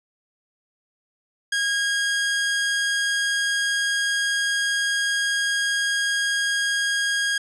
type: tone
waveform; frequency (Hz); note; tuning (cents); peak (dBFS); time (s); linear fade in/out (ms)
sawtooth; 1633; G#6; -30; -17; 1.52-7.38; 5
effects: resampled to 22050 Hz